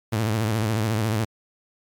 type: tone with vibrato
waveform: sawtooth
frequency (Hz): 109.6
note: A2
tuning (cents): -6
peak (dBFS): -17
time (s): 0.12-1.25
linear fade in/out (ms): 10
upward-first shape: sine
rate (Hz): 14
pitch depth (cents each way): 100
effects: MP3 96 kbps